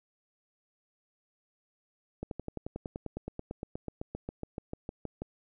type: slowing click train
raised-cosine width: 2 ms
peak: -23 dBFS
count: 26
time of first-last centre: 2.23-5.22 s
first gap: 82 ms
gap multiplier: 1.03
effects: none